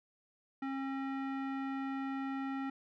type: tone with low-pass filter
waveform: square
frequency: 270 Hz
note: C#4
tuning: 45 cents flat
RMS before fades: -38 dBFS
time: 0.62-2.7 s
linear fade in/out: 5 ms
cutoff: 1800 Hz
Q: 1.5
effects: none